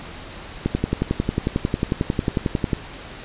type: click train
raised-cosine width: 3 ms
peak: -6 dBFS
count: 24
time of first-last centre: 0.66-2.732 s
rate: 11.1 Hz
effects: pink hiss -37 dBFS RMS until 3.24 s + resampled to 8000 Hz